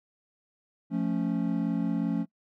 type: chord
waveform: triangle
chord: F augmented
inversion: none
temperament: equal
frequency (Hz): 174.61 / 220 / 277.2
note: F3 / A3 / C#4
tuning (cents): 0 / 0 / 0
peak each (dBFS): -28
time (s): 0.9-2.26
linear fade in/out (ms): 50
effects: noise-tail reverb RT60 0.1 s tail -24 dB re dry

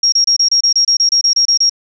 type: tone bursts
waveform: sine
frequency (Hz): 5588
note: F8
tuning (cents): 0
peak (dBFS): -8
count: 14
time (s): 0.03-1.696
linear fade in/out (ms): 5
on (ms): 93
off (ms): 28
effects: none

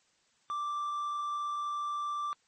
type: tone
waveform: triangle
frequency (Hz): 1174.7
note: D6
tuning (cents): 0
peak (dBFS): -30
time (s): 0.5-2.33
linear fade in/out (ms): 0
effects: white hiss -70 dBFS RMS until 2.47 s + MP3 32 kbps

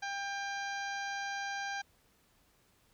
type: harmonic tone with a mistuned harmonic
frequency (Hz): 796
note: G5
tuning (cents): +26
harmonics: 1 / 2 / 3 / 4 / 5 / 6 / 7 / 8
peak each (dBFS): -39 / -39 / -47 / -51 / -50 / -51 / -51 / -54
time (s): 0.02-1.82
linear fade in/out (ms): 10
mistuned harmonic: 7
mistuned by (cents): +49
effects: pink hiss -69 dBFS RMS until 2.93 s

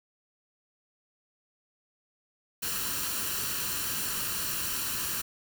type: noise with comb filter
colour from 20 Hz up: white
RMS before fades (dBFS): -32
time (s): 2.62-5.22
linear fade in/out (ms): 10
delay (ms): 0.7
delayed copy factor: +0.6
effects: none

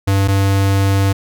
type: tone pair in turn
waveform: square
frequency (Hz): 98 / 98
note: G2 / G2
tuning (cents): 0 / 0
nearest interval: unison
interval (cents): 0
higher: neither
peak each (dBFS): -12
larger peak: neither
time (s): 0.07-0.28 / 0.28-1.13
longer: second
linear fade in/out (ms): 10
effects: none

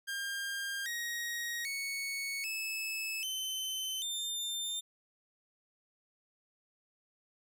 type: tone with pitch steps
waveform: sawtooth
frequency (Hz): 1604 / 1885.6 / 2217 / 2606 / 3063 / 3601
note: G6 / A#6 / C#7 / E7 / G7 / A7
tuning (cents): +39 / +19 / 0 / -20 / -41 / +39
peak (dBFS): -32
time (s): 0.07-4.81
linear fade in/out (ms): 20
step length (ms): 790
effects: none

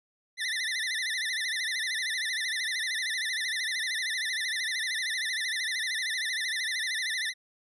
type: tone with vibrato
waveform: 25% pulse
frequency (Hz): 1900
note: A#6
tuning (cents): +33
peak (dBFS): -25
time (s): 0.37-7.34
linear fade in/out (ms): 50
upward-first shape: sine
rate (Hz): 13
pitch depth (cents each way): 150
effects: resampled to 24000 Hz

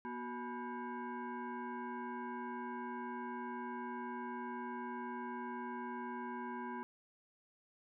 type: tone with frequency modulation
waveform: sine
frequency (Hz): 370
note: F#4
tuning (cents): 0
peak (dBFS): -40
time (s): 0.05-6.83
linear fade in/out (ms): 0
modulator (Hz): 612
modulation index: 1.7
effects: none

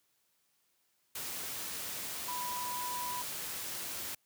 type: tone in noise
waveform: sine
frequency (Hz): 985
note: B5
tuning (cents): -5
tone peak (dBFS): -37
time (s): 2.28-3.22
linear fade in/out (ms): 5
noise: white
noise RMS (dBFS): -40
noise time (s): 1.15-4.15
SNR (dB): 0
effects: white hiss -75 dBFS RMS until 4.25 s + high-pass 60 Hz 12 dB/octave

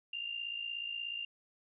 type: tone with amplitude modulation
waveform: sine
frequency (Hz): 2794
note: F7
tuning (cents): 0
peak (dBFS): -34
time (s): 0.13-1.25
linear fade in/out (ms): 5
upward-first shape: sine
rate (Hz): 56.7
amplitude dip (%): 65
effects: none

